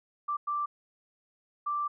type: tone bursts at uneven times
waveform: sine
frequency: 1174.7 Hz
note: D6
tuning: in tune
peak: -28 dBFS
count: 3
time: 0.28-0.37 / 0.47-0.66 / 1.66-1.88 s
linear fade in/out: 10 ms
effects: none